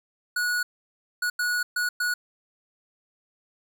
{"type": "tone bursts at uneven times", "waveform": "square", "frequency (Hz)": 1461, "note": "F#6", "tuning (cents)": -22, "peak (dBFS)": -24, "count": 5, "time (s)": [[0.36, 0.63], [1.22, 1.3], [1.39, 1.63], [1.76, 1.89], [2, 2.14]], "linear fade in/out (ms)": 5, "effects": []}